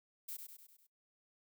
violet noise with echo, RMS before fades -44 dBFS, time 0.28-0.37 s, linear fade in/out 10 ms, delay 100 ms, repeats 5, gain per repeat -5 dB, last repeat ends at 0.87 s, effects noise-tail reverb RT60 0.2 s tail -25 dB re dry

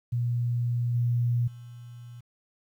sine tone with level steps, 120 Hz, B2, 49 cents flat, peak -24 / -22 / -41 dBFS, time 0.12-2.21 s, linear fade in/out 10 ms, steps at 0.94 / 1.47 s, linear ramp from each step 10 ms, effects 10-bit

